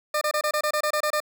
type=tone bursts; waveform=20% pulse; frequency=603 Hz; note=D5; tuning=46 cents sharp; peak=-17 dBFS; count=11; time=0.14-1.203 s; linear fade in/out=5 ms; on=73 ms; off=26 ms; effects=none